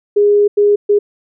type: tone bursts at uneven times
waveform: sine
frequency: 411.3 Hz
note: G#4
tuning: 17 cents flat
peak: -7 dBFS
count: 3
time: 0.16-0.48 / 0.57-0.76 / 0.89-0.99 s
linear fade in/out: 10 ms
effects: none